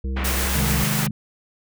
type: harmonic tone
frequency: 65.9 Hz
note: C2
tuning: 13 cents sharp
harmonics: 1 / 3 / 5 / 7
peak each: -23 / -33 / -39 / -40 dBFS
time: 0.04-0.84 s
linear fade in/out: 5 ms
type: low-pass noise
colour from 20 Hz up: white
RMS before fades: -30 dBFS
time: 0.16-1.08 s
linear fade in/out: 10 ms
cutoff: 2600 Hz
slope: 24 dB/octave
type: noise with tremolo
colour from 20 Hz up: white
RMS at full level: -25 dBFS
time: 0.24-1.07 s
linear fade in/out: 10 ms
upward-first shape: triangle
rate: 7.1 Hz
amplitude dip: 25%
type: chord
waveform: sine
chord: Ab major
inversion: first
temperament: equal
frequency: 130.81 / 155.56 / 207.7 Hz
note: C3 / Eb3 / Ab3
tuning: 0 / 0 / 0 cents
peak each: -26 / -25 / -26 dBFS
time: 0.55-1.11 s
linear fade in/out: 5 ms
effects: none